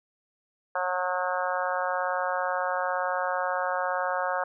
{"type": "harmonic tone with a mistuned harmonic", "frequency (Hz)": 182.1, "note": "F#3", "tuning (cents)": -27, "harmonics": [3, 4, 5, 6, 7, 8, 9], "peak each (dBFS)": [-31, -32, -33, -34, -34, -35, -36], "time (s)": [0.75, 4.44], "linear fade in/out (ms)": 5, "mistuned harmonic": 9, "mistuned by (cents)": -27, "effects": []}